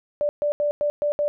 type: tone bursts at uneven times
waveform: sine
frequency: 587.3 Hz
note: D5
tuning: in tune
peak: -19 dBFS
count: 6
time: 0.21-0.29 / 0.42-0.52 / 0.6-0.71 / 0.81-0.9 / 1.02-1.12 / 1.19-1.28 s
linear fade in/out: 0 ms
effects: none